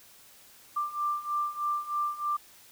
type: beating tone pair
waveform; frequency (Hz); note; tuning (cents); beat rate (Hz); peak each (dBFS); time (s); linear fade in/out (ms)
sine; 1182 / 1185.2; D6 / D6; +11 / +15; 3.2; -33 / -30; 0.76-2.37; 10
effects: white hiss -55 dBFS RMS until 2.71 s